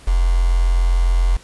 sine tone with quantisation, 43.65 Hz, F1, in tune, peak -12 dBFS, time 0.07-1.37 s, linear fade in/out 10 ms, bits 5, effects pink hiss -45 dBFS RMS until 1.43 s + resampled to 24000 Hz

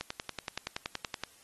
click train, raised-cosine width 0.2 ms, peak -17 dBFS, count 14, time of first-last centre 0.01-1.236 s, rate 10.6 Hz, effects white hiss -60 dBFS RMS until 1.43 s + AAC 32 kbps

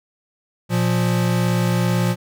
square tone pair together, 118.31 / 176.2 Hz, A#2 / F3, +26 / +16 cents, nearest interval perfect fifth, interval 690 cents, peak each -20 dBFS, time 0.69-2.16 s, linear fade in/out 50 ms, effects none

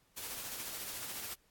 white noise with tremolo, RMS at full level -41 dBFS, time 0.16-1.35 s, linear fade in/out 20 ms, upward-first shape sine, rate 14 Hz, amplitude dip 30%, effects pink hiss -71 dBFS RMS until 1.5 s + AAC 64 kbps

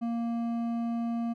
sine tone with hard clipping, 233.1 Hz, A#3, in tune, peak -30 dBFS, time 0.01-1.34 s, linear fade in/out 20 ms, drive 8 dB, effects none

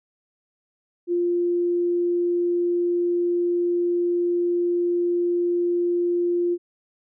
sine tone, 349.2 Hz, F4, in tune, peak -19 dBFS, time 1.07-6.58 s, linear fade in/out 50 ms, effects none

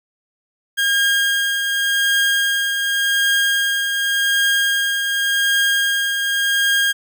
30% pulse tone with tremolo, 1618 Hz, G#6, 46 cents flat, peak -11 dBFS, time 0.77-6.93 s, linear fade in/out 20 ms, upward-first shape triangle, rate 0.88 Hz, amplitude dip 45%, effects none

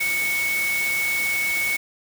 sine tone in noise, 2217 Hz, C#7, in tune, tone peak -21 dBFS, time 0-1.77 s, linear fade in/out 10 ms, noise white, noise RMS -30 dBFS, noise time 0-1.77 s, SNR +6 dB, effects none

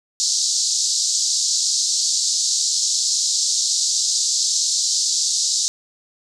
white band-pass noise, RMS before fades -20 dBFS, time 0.2-5.68 s, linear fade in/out 0 ms, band 4100 to 7500 Hz, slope 48 dB/octave, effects none

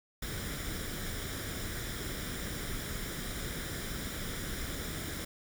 pink noise with comb filter, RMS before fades -38 dBFS, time 0.22-5.25 s, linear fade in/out 5 ms, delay 0.56 ms, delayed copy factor +0.6, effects none

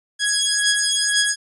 10% pulse beating tone pair, 1662 / 1664 Hz, G#6 / G#6, +1 / +3 cents, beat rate 2 Hz, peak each -11 dBFS, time 0.19-1.36 s, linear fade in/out 50 ms, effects resampled to 24000 Hz

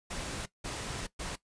pink noise bursts at uneven times, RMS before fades -38 dBFS, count 3, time 0.1-0.46 / 0.64-1.07 / 1.19-1.36 s, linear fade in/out 10 ms, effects noise-tail reverb RT60 0.1 s tail -17 dB re dry + resampled to 22050 Hz

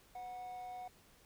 triangle tone with amplitude modulation, 735 Hz, F#5, 12 cents flat, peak -40 dBFS, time 0.15-0.88 s, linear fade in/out 5 ms, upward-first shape sine, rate 231 Hz, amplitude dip 40%, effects pink hiss -65 dBFS RMS until 1.25 s

